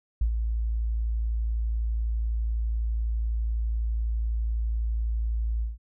sine tone with ADSR envelope, 56 Hz, A1, 31 cents sharp, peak -19 dBFS, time 0.21-5.78 s, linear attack 5 ms, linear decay 86 ms, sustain -5 dB, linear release 160 ms, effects none

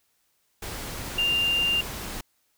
sine tone in noise, 2794 Hz, F7, in tune, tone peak -21 dBFS, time 1.18-1.81 s, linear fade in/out 5 ms, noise pink, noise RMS -35 dBFS, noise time 0.62-2.21 s, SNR +11 dB, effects white hiss -70 dBFS RMS until 2.57 s

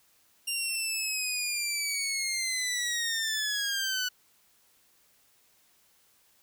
15% pulse linear sweep, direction down, 2794 to 1480 Hz, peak -22 dBFS, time 0.47-4.09 s, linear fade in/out 10 ms, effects white hiss -65 dBFS RMS until 6.42 s

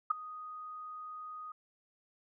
sine tone with ADSR envelope, 1244.5 Hz, D#6, in tune, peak -22 dBFS, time 0.1-1.52 s, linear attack 10 ms, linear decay 8 ms, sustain -20 dB, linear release 4 ms, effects none

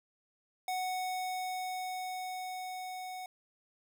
square tone with level ramp, 740 Hz, F#5, in tune, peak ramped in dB -33 to -41 dBFS, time 0.68-3.26 s, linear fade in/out 2 ms, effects none

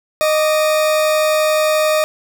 40% pulse tone pair together, 618.2 / 1165 Hz, D#5 / D6, -11 / -14 cents, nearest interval major seventh, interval 1097 cents, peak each -12 / -23 dBFS, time 0.21-2.04 s, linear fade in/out 0 ms, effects none

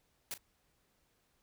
white noise with echo, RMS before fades -40 dBFS, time 0.31-0.34 s, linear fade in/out 0 ms, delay 37 ms, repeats 1, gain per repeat -14 dB, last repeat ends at 0.377 s, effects pink hiss -75 dBFS RMS until 1.42 s

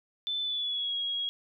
sine tone with pitch glide, 3520 to 3303 Hz, A7 to G#7, 0 to -10 cents, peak -29 dBFS, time 0.27-1.29 s, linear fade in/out 0 ms, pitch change -110 cents, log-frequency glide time 0.41-0.94 s, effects none

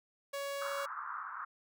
sawtooth tone, 560 Hz, C#5, 18 cents sharp, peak -33 dBFS, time 0.33-0.86 s, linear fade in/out 10 ms
pink band-pass noise, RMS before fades -42 dBFS, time 0.61-1.45 s, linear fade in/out 10 ms, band 1100 to 1400 Hz, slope 48 dB/octave
effects none

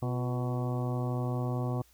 harmonic tone with a mistuned harmonic, 124.5 Hz, B2, 14 cents sharp, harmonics 1 / 2 / 3 / 4 / 5 / 6 / 7 / 8 / 9, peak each -30 / -37 / -40 / -42 / -43 / -43 / -48 / -49 / -46 dBFS, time 0.02-1.82 s, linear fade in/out 5 ms, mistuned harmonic 3, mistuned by -61 cents, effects added 60 Hz sine -64 dBFS peak until 1.93 s + white hiss -64 dBFS RMS until 1.93 s

